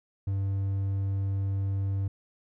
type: tone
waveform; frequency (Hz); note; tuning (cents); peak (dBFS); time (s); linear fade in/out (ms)
triangle; 97.8; G2; -4; -24; 0.27-2.08; 5
effects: none